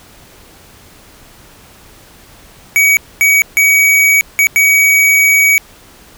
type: tone bursts at uneven times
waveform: square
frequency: 2262 Hz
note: C#7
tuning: 34 cents sharp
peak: -7 dBFS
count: 5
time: 2.76-2.97 / 3.21-3.42 / 3.57-4.21 / 4.39-4.47 / 4.56-5.58 s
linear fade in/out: 0 ms
effects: pink hiss -41 dBFS RMS until 6.17 s